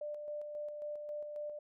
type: tone with tremolo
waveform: sine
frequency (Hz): 594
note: D5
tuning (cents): +20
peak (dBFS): -38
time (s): 0.01-1.59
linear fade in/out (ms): 5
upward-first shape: square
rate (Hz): 3.7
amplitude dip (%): 35
effects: none